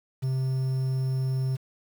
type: tone with quantisation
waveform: triangle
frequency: 131.2 Hz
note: C3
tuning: 5 cents sharp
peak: -22 dBFS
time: 0.22-1.57 s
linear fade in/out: 20 ms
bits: 8
effects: none